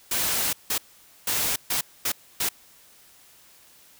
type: noise bursts at uneven times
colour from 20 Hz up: white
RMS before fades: -25 dBFS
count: 6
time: 0.11-0.53 / 0.7-0.78 / 1.27-1.56 / 1.7-1.81 / 2.05-2.12 / 2.4-2.49 s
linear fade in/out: 5 ms
effects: white hiss -54 dBFS RMS until 3.99 s